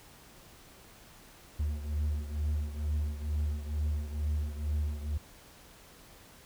triangle beating tone pair, 74.1 / 76.3 Hz, D2 / D#2, +16 / -33 cents, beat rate 2.2 Hz, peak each -29 / -34 dBFS, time 1.59-5.18 s, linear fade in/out 10 ms, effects pink hiss -55 dBFS RMS until 6.45 s

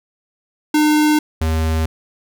square tone pair in turn, 302.8 / 80.01 Hz, D#4 / D#2, -47 / +49 cents, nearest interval octave + major seventh, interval 2304 cents, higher first, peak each -12 / -16 dBFS, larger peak first, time 0.74-1.19 / 1.41-1.86 s, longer neither, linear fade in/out 5 ms, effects none

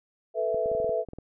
sine chord, A suspended second, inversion none, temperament just, 440 / 495 / 660 Hz, A4 / B4 / E5, 0 / +4 / +2 cents, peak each -30 / -30 / -27 dBFS, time 0.34-1.05 s, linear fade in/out 50 ms
clicks, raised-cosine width 2 ms, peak -27 dBFS, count 10, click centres 0.545 / 0.659 / 0.716 / 0.75 / 0.801 / 0.845 / 0.894 / 1.087 / 1.134 / 1.186 s
effects none

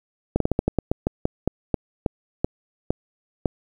slowing click train, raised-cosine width 2 ms, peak -6 dBFS, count 16, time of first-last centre 0.36-3.458 s, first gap 43 ms, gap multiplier 1.2, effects 8-bit

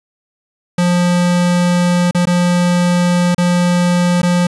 square tone with dropouts, 176.5 Hz, F3, 19 cents sharp, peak -11 dBFS, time 0.78-4.47 s, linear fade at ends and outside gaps 5 ms, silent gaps 2.111-2.147 / 2.255-2.27 / 3.347-3.38 / 4.218-4.23 s, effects resampled to 24000 Hz + 7-bit

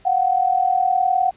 sine tone pair together, 715.4 / 755 Hz, F5 / F#5, +41 / +35 cents, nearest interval minor second, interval 94 cents, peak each -19 / -17 dBFS, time 0.05-1.31 s, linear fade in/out 10 ms, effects pink hiss -53 dBFS RMS until 1.36 s + resampled to 8000 Hz

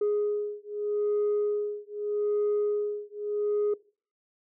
sine beating tone pair, 415.3 / 416.11 Hz, G#4 / G#4, 0 / +3 cents, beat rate 0.81 Hz, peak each -27 dBFS, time 0.01-3.74 s, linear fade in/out 5 ms, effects noise-tail reverb RT60 0.4 s tail -22 dB re dry + tanh soft clip ceiling -21 dBFS

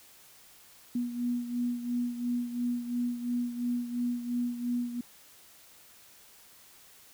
sine beating tone pair, 241.7 / 244.6 Hz, B3 / B3, -37 / -16 cents, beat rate 2.9 Hz, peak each -30 / -36 dBFS, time 0.95-5.01 s, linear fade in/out 5 ms, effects white hiss -56 dBFS RMS until 7.13 s

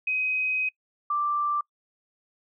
sine tone pair in turn, 2521 / 1176.8 Hz, D#7 / D6, +22 / +3 cents, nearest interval octave + minor second, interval 1319 cents, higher first, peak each -23 dBFS, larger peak neither, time 0.07-0.69 / 1.1-1.61 s, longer first, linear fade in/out 5 ms, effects noise-tail reverb RT60 0.1 s tail -26 dB re dry

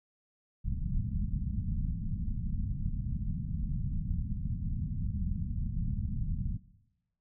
pink low-pass noise, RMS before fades -33 dBFS, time 0.64-6.58 s, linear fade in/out 20 ms, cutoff 210 Hz, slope 48 dB/octave, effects noise-tail reverb RT60 1.0 s tail -19 dB re dry

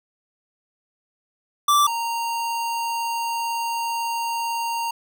square tone pair in turn, 1168 / 927 Hz, D6 / A#5, -10 / -10 cents, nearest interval major third, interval 400 cents, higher first, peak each -15 / -24 dBFS, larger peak first, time 1.68-1.87 / 1.87-4.91 s, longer second, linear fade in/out 5 ms, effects none

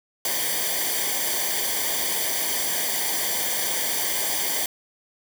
white noise with comb filter, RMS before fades -25 dBFS, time 0.25-4.66 s, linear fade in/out 2 ms, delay 0.75 ms, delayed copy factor -0.8, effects none

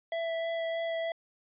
square tone with vibrato, 662 Hz, E5, 7 cents sharp, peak -31 dBFS, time 0.12-1.12 s, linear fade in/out 2 ms, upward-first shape sine, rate 3.2 Hz, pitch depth 10 cents each way, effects resampled to 8000 Hz

